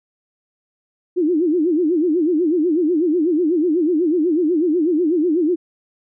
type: tone with vibrato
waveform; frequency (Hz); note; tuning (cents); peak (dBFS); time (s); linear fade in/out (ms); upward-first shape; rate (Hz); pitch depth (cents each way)
sine; 329.6; E4; 0; -14; 1.16-5.56; 20; sine; 8.1; 190
effects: none